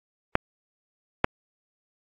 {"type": "clicks", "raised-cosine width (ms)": 0.5, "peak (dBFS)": -3, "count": 2, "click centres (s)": [0.354, 1.244], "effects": ["AAC 48 kbps"]}